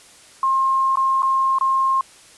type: tone with dropouts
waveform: sine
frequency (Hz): 1066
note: C6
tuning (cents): +32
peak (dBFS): -15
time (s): 0.43-2.01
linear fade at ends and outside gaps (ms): 2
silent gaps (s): 0.957-0.971 / 1.222-1.23 / 1.586-1.61
effects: white hiss -47 dBFS RMS until 2.37 s + resampled to 24000 Hz